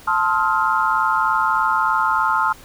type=chord; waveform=sine; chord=F dominant seventh; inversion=first; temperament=equal with one note detuned; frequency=880 / 1046.5 / 1273.6 / 1396.9 Hz; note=A5 / C6 / Eb6 / F6; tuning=0 / 0 / +40 / 0 cents; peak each=-21 dBFS; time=0.07-2.53 s; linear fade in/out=10 ms; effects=pink hiss -44 dBFS RMS until 2.64 s